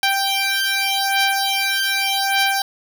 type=beating tone pair; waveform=10% pulse; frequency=784 / 784.84 Hz; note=G5 / G5; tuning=0 / +2 cents; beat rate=0.84 Hz; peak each=-12 dBFS; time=0.03-2.62 s; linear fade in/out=2 ms; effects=none